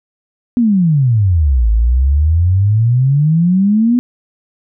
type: exponential two-way sweep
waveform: sine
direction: down then up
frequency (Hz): 250 to 53 to 250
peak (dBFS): -8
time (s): 0.57-3.99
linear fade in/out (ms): 0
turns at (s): 1.7
effects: none